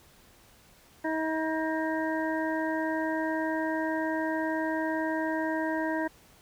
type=harmonic tone with a mistuned harmonic; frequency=318.1 Hz; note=D#4; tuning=38 cents sharp; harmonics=1 / 2 / 3 / 5 / 6; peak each=-30 / -33 / -35 / -37 / -38 dBFS; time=1.04-6.08 s; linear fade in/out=10 ms; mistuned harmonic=6; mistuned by=-41 cents; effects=pink hiss -58 dBFS RMS until 6.41 s